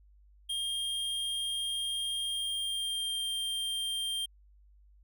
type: tone with pitch glide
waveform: square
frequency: 3217 to 3180 Hz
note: G7 to G7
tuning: +44 to +24 cents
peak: -32 dBFS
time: 0.49-4.26 s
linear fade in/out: 10 ms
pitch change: -20 cents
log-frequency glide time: 2.22-3.29 s
effects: added 50 Hz sine -57 dBFS peak until 5.03 s